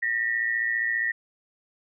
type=tone pair together; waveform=sine; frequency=1818 / 1932.9 Hz; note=A#6 / B6; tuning=-44 / -38 cents; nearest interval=minor second; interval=106 cents; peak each=-26 dBFS; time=0.02-1.12 s; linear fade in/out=10 ms; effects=none